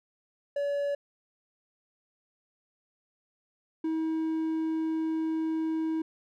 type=tone pair in turn; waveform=triangle; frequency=570 / 319.9 Hz; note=C#5 / D#4; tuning=+48 / +48 cents; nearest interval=minor seventh; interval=1000 cents; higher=first; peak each=-25 dBFS; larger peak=neither; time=0.56-0.95 / 3.84-6.02 s; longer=second; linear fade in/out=5 ms; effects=none